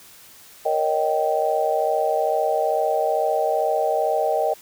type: chord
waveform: sine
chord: Eb dominant seventh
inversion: second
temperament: just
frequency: 466.7 / 560 / 622.3 / 777.8 Hz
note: Bb4 / Db5 / Eb5 / G5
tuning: +2 / +18 / 0 / -14 cents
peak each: -25 / -27 / -22 / -23 dBFS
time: 0.65-4.54 s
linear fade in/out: 10 ms
effects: white hiss -47 dBFS RMS until 4.61 s